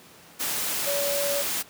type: tone in noise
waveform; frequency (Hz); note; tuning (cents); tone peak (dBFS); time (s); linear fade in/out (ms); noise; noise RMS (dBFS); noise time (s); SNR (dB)
sine; 569; C#5; +45; -26; 0.86-1.43; 20; white; -28; 0.39-1.63; -1
effects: pink hiss -50 dBFS RMS until 1.69 s + high-pass 150 Hz 12 dB/octave